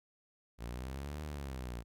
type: exponential two-way sweep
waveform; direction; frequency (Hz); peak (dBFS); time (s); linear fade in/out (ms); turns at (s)
sawtooth; up then down; 56.6 to 76.9 to 56.6; -36; 0.58-1.84; 50; 1.23
effects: none